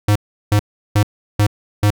square tone bursts, 103.83 Hz, G#2, in tune, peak -11 dBFS, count 5, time 0.08-1.905 s, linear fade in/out 5 ms, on 77 ms, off 360 ms, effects none

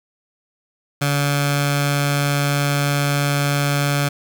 15% pulse tone with notch filter, 143.1 Hz, D3, 45 cents flat, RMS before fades -19 dBFS, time 1.01-4.09 s, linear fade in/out 10 ms, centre 370 Hz, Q 0.68, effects 7-bit

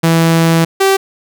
sawtooth tone pair in turn, 164.81 / 388 Hz, E3 / G4, 0 / -18 cents, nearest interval octave + minor third, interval 1482 cents, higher second, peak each -4 dBFS, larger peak neither, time 0.03-0.65 / 0.8-0.97 s, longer first, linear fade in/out 10 ms, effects none

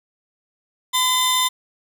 sawtooth tone pair together, 1017 / 3592 Hz, C6 / A7, -50 / +35 cents, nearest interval octave + minor seventh, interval 2185 cents, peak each -16 dBFS, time 0.93-1.49 s, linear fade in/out 20 ms, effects none

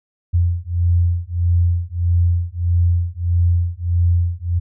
sine beating tone pair, 86 / 87.6 Hz, F2 / F2, -26 / +6 cents, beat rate 1.6 Hz, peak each -17 dBFS, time 0.33-4.6 s, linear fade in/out 20 ms, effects none

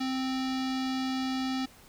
square tone with low-pass filter, 261.6 Hz, C4, in tune, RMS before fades -31 dBFS, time 0-1.66 s, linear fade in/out 10 ms, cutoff 4600 Hz, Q 2.4, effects pink hiss -55 dBFS RMS until 1.88 s

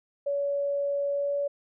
sine tone with pitch glide, 566 to 569.3 Hz, C#5 to C#5, +36 to +46 cents, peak -25 dBFS, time 0.26-1.48 s, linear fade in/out 10 ms, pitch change +10 cents, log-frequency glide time 1.1-1.36 s, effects none

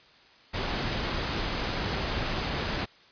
pink noise, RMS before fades -30 dBFS, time 0.53-2.86 s, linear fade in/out 20 ms, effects white hiss -56 dBFS RMS until 3.11 s + resampled to 11025 Hz

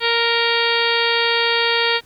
harmonic tone with a mistuned harmonic, 466.2 Hz, A#4, in tune, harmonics 1 / 2 / 3 / 4 / 5 / 6 / 7 / 8 / 9 / 10, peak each -22 / -24 / -25 / -23 / -24 / -26 / -24 / -25 / -32 / -27 dBFS, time 0-2.01 s, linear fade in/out 50 ms, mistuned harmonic 10, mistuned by -37 cents, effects pink hiss -52 dBFS RMS until 2.05 s

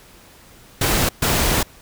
pink noise bursts at uneven times, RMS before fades -18 dBFS, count 2, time 0.81-1.09 / 1.22-1.63 s, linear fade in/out 5 ms, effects pink hiss -47 dBFS RMS until 1.81 s

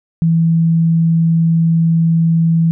sine tone, 164.81 Hz, E3, in tune, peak -9 dBFS, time 0.22-2.71 s, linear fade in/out 0 ms, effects none

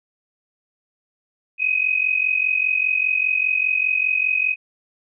sine tone pair together, 2500 / 2545 Hz, D#7 / D#7, +8 / +39 cents, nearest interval unison, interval 31 cents, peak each -20 dBFS, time 1.58-4.56 s, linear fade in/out 50 ms, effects none

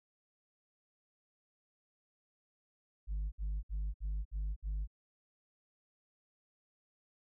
sine tone bursts, 50.8 Hz, G#1, 38 cents flat, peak -31 dBFS, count 6, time 3.07-4.875 s, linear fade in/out 50 ms, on 250 ms, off 61 ms, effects tanh soft clip ceiling -33 dBFS

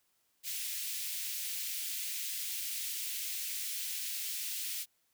white high-pass noise, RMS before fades -38 dBFS, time 0.43-4.86 s, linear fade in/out 50 ms, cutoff 2200 Hz, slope 24 dB/octave, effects white hiss -75 dBFS RMS until 5.13 s

